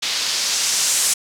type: noise with low-pass filter sweep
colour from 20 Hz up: blue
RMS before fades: -20 dBFS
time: 0.02-1.14 s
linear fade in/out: 10 ms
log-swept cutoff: 4100 to 8400 Hz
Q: 1.5
effects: none